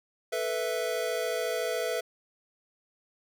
square chord, A suspended second, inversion none, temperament equal, 440 / 493.9 / 659.3 Hz, A4 / B4 / E5, 0 / 0 / 0 cents, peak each -35 / -33 / -33 dBFS, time 0.32-2.01 s, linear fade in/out 10 ms, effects none

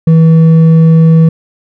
sine tone with hard clipping, 162.1 Hz, E3, 29 cents flat, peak -3 dBFS, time 0.07-1.29 s, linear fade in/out 5 ms, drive 4 dB, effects none

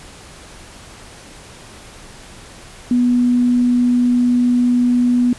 sine tone, 245 Hz, B3, 14 cents flat, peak -11 dBFS, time 2.91-5.33 s, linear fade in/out 2 ms, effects pink hiss -39 dBFS RMS until 5.38 s + resampled to 24000 Hz

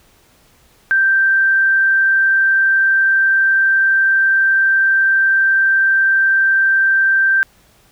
sine tone, 1568 Hz, G6, in tune, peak -10 dBFS, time 0.91-7.43 s, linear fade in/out 0 ms, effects pink hiss -52 dBFS RMS until 7.91 s

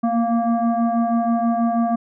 sine tone with frequency modulation, 229.9 Hz, A#3, 24 cents flat, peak -16 dBFS, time 0.03-1.96 s, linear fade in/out 10 ms, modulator 466 Hz, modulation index 1.3, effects none

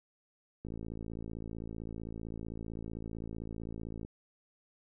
click train, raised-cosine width 3 ms, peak -29 dBFS, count 190, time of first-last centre 0.65-4.049 s, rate 55.6 Hz, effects none

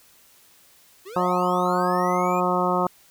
square linear sweep, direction up, 349.2 to 2483 Hz, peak -37 dBFS, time 1.05-2.41 s, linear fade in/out 20 ms
harmonic tone, 180 Hz, F#3, 47 cents flat, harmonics 1 / 2 / 3 / 4 / 5 / 6 / 7, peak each -27 / -27 / -27 / -27 / -27 / -27 / -27 dBFS, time 1.16-2.87 s, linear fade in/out 2 ms
effects white hiss -55 dBFS RMS until 3.1 s

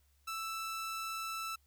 sawtooth tone, 1322 Hz, E6, 5 cents sharp, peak -34 dBFS, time 0.27-1.56 s, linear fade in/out 10 ms, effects added 70 Hz sine -68 dBFS peak until 1.66 s + white hiss -75 dBFS RMS until 1.66 s

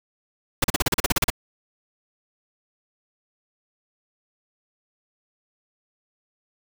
pink noise bursts, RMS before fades -19 dBFS, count 12, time 0.62-1.302 s, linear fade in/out 5 ms, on 22 ms, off 38 ms, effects none

